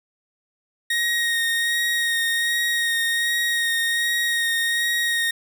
30% pulse tone with vibrato, 1869 Hz, A#6, 4 cents sharp, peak -17 dBFS, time 0.9-5.31 s, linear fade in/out 5 ms, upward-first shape sine, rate 1.3 Hz, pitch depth 17 cents each way, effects none

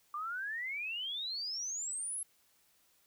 sine exponential sweep, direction up, 1167 to 11175 Hz, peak -36 dBFS, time 0.14-2.23 s, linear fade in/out 2 ms, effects white hiss -70 dBFS RMS until 3.06 s

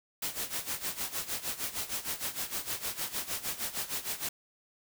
white noise with tremolo, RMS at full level -33 dBFS, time 0.22-4.29 s, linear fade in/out 5 ms, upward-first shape sine, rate 6.5 Hz, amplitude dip 80%, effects none

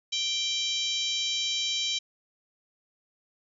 harmonic tone with a mistuned harmonic, 784 Hz, G5, in tune, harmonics 3 / 4 / 5 / 6 / 7 / 8 / 9, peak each -38 / -30 / -31 / -41 / -37 / -38 / -42 dBFS, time 0.12-1.99 s, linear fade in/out 10 ms, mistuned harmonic 8, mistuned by -20 cents, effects none

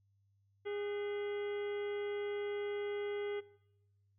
harmonic tone with a mistuned harmonic, 410 Hz, G#4, 22 cents flat, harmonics 1 / 2 / 3 / 4 / 5 / 6 / 7 / 8, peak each -37 / -52 / -56 / -54 / -50 / -63 / -60 / -58 dBFS, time 0.65-3.41 s, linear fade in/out 20 ms, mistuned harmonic 4, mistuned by -140 cents, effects noise-tail reverb RT60 0.9 s tail -20 dB re dry + added 99 Hz sine -70 dBFS peak until 4.18 s

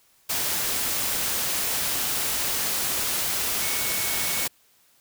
sine tone in noise, 2217 Hz, C#7, in tune, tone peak -35 dBFS, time 3.61-4.46 s, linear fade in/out 10 ms, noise white, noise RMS -26 dBFS, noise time 0.29-4.48 s, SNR -12 dB, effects white hiss -61 dBFS RMS until 5 s

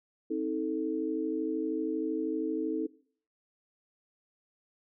sine chord, A diminished, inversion first, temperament just, 264 / 316.8 / 440 Hz, C4 / Eb4 / A4, +16 / +31 / 0 cents, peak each -36 / -31 / -34 dBFS, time 0.3-2.87 s, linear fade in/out 10 ms, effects noise-tail reverb RT60 0.5 s tail -19 dB re dry

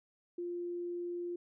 sine tone, 349.4 Hz, F4, 1 cent sharp, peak -36 dBFS, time 0.38-1.36 s, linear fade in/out 5 ms, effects none

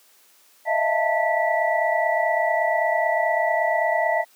sine tone cluster, 624 / 660 / 689 / 887 / 1958 Hz, D#5 / E5 / F5 / A5 / B6, +5 / +2 / -24 / +14 / -15 cents, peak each -25 dBFS, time 0.65-4.25 s, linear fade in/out 50 ms, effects white hiss -56 dBFS RMS until 4.35 s + high-pass 300 Hz 12 dB/octave

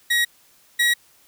30% pulse tone pair in turn, 1900 / 1909.8 Hz, A#6 / A#6, +33 / +41 cents, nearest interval unison, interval 8 cents, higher second, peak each -14 / -13 dBFS, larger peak second, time 0.1-0.25 / 0.79-0.94 s, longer neither, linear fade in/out 10 ms, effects white hiss -56 dBFS RMS until 1.27 s

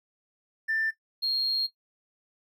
triangle tone pair in turn, 1780 / 4246 Hz, A6 / C8, +20 / +25 cents, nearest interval octave + minor third, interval 1505 cents, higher second, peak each -21 dBFS, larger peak neither, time 0.68-0.91 / 1.22-1.67 s, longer second, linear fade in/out 20 ms, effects noise-tail reverb RT60 0.1 s tail -17 dB re dry + tanh soft clip ceiling -23 dBFS

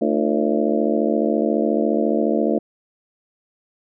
harmonic tone with a mistuned harmonic, 74.4 Hz, D2, 23 cents sharp, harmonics 3 / 4 / 5 / 6 / 7 / 8 / 9, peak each -22 / -23 / -24 / -25 / -25 / -26 / -27 dBFS, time 0.01-2.59 s, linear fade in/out 10 ms, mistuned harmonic 5, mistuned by -120 cents, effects none

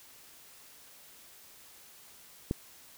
click, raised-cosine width 3 ms, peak -16 dBFS, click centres 2.511 s, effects white hiss -55 dBFS RMS until 2.97 s

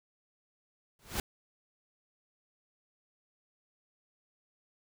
pink noise with exponential growth, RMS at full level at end -29 dBFS, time 0.99-1.2 s, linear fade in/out 2 ms, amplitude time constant 44 ms, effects none

